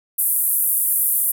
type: band-pass noise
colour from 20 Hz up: pink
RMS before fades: -19 dBFS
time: 0.18-1.32 s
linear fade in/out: 10 ms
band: 10000 to 15000 Hz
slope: 48 dB/octave
effects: none